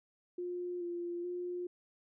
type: tone with pitch steps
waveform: sine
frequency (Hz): 355.3 / 347 / 355.4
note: F4 / F4 / F4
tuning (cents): +30 / -11 / +30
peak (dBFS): -36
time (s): 0.38-1.67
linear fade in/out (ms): 5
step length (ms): 430
effects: none